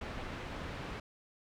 pink low-pass noise, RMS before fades -42 dBFS, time 0.01-1 s, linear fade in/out 5 ms, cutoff 2800 Hz, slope 12 dB/octave, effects none

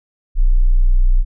sine tone, 30.59 Hz, B0, 16 cents flat, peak -8 dBFS, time 0.35-1.25 s, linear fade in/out 50 ms, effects none

